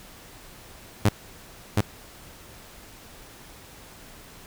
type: tone with echo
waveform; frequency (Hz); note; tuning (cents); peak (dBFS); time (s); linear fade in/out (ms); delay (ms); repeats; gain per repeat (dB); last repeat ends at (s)
sawtooth; 103.83; G#2; 0; -12; 1.05-1.09; 5; 720; 1; -2; 1.81
effects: pink hiss -47 dBFS RMS until 4.46 s